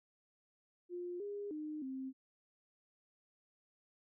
sine tone with pitch steps, 353.7 / 407.7 / 305.2 / 263.8 Hz, F4 / G#4 / D#4 / C4, +22 / -32 / -33 / +14 cents, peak -40 dBFS, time 0.89-2.13 s, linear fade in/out 50 ms, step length 310 ms, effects none

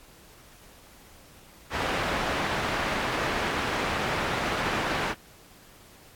white low-pass noise, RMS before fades -29 dBFS, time 1.7-5.15 s, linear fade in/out 50 ms, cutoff 1800 Hz, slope 12 dB/octave, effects pink hiss -53 dBFS RMS until 6.15 s + AAC 64 kbps

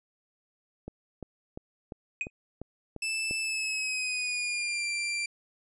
click train, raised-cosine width 2 ms, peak -25 dBFS, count 8, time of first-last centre 0.88-3.311 s, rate 2.88 Hz
triangle tone with exponential decay, 2500 Hz, D#7, 8 cents sharp, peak -23 dBFS, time 2.21-2.3 s, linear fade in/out 1 ms, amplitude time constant 18 ms
sawtooth tone with pitch glide, 2637 to 2363 Hz, E7 to D7, 0 to +10 cents, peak -26 dBFS, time 3.02-5.26 s, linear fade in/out 5 ms, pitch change -190 cents, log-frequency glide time 3.4-4.86 s
effects resampled to 24000 Hz

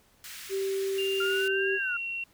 pink high-pass noise, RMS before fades -43 dBFS, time 0.24-1.48 s, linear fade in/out 2 ms, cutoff 1600 Hz, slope 24 dB/octave
sine tone, 388.5 Hz, G4, 16 cents flat, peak -27 dBFS, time 0.49-1.79 s, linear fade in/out 50 ms
sine tone with pitch glide, 2794 to 2733 Hz, F7 to F7, 0 to -38 cents, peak -31 dBFS, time 0.98-2.24 s, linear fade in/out 5 ms, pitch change -38 cents, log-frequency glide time 1.38-2.05 s
sine linear two-way sweep, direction up then down, 1388 to 1661.2 to 1390 Hz, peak -29 dBFS, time 1.2-1.97 s, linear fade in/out 5 ms, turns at 1.76 s
effects pink hiss -63 dBFS RMS until 2.33 s

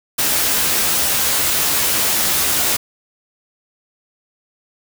white noise with comb filter, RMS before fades -17 dBFS, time 0.18-2.77 s, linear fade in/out 10 ms, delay 14 ms, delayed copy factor +0.65, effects none

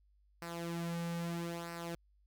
sawtooth tone with flanger, 169.6 Hz, E3, 50 cents sharp, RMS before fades -40 dBFS, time 0.42-1.95 s, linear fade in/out 0 ms, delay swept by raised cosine 0.29 to 3.09 ms, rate 0.77 Hz, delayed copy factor -0.65, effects added 50 Hz sine -66 dBFS peak until 2.26 s

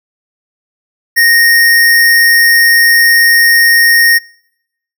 sine tone with sample-and-hold, 1859 Hz, A#6, 5 cents flat, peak -4 dBFS, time 1.16-4.19 s, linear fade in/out 20 ms, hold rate 7350 Hz, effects noise-tail reverb RT60 0.8 s tail -26 dB re dry

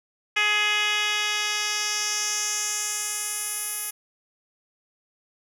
10% pulse tone with band-pass filter sweep, 419.3 Hz, G#4, 17 cents sharp, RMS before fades -26 dBFS, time 0.36-3.91 s, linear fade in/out 10 ms, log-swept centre 2600 to 12000 Hz, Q 2, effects none

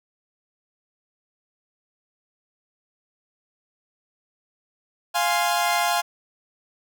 sawtooth chord, F minor, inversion none, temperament equal, 698.5 / 830.6 / 1046.5 Hz, F5 / Ab5 / C6, 0 / 0 / 0 cents, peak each -19 / -21 / -23 dBFS, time 5.14-6.02 s, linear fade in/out 20 ms, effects none

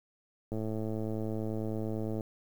click train, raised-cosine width 2 ms, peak -23 dBFS, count 185, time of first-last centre 0.52-2.208 s, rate 109 Hz, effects 9-bit

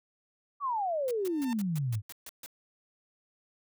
sine exponential sweep, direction down, 1177 to 98.7 Hz, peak -28 dBFS, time 0.6-2.02 s, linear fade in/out 50 ms
white noise bursts, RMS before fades -44 dBFS, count 9, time 1.08-2.461 s, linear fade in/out 0 ms, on 29 ms, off 140 ms
sawtooth tone with exponential growth, 898 Hz, A5, 35 cents sharp, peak -32 dBFS, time 1.18-1.53 s, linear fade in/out 0 ms, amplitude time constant 74 ms
effects none

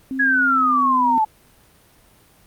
sine tone with pitch glide, 264.7 to 254.4 Hz, C4 to C4, +20 to -48 cents, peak -23 dBFS, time 0.11-1.18 s, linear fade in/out 0 ms, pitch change -68 cents, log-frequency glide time 0.4-0.92 s
sine exponential sweep, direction down, 1691 to 854 Hz, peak -14 dBFS, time 0.19-1.25 s, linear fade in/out 10 ms
effects pink hiss -53 dBFS RMS until 2.46 s + Opus 32 kbps

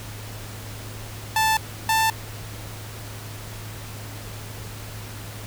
sawtooth tone pair in turn, 880 / 887.7 Hz, A5 / A5, 0 / +15 cents, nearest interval unison, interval 15 cents, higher second, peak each -14 dBFS, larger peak neither, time 1.36-1.57 / 1.89-2.1 s, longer neither, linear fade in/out 2 ms, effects added 106 Hz sine -36 dBFS peak until 5.46 s + pink hiss -39 dBFS RMS until 5.46 s

